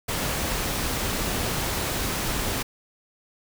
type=noise; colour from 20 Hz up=pink; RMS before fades=-27 dBFS; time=0.08-2.63 s; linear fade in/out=10 ms; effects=none